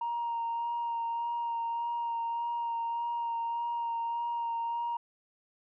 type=tone with vibrato; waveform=sine; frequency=935 Hz; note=A#5; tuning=5 cents sharp; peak=-29 dBFS; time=0.01-4.97 s; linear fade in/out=5 ms; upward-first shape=sine; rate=1.7 Hz; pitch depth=16 cents each way; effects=tanh soft clip ceiling -27 dBFS